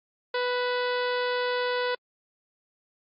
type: harmonic tone with a mistuned harmonic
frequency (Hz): 493.9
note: B4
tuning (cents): 0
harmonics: 1 / 2 / 3 / 4 / 5 / 6 / 7 / 8 / 9 / 10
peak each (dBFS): -27 / -32 / -33 / -37 / -42 / -43 / -40 / -42 / -43 / -49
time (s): 0.34-1.95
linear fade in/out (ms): 5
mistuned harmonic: 5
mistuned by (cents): +53
effects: AAC 48 kbps